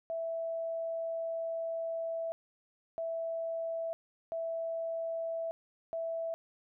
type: tone bursts at uneven times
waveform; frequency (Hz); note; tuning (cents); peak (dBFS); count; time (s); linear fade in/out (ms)
sine; 659.3; E5; 0; -33; 4; 0.1-2.32 / 2.98-3.93 / 4.32-5.51 / 5.93-6.34; 0
effects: none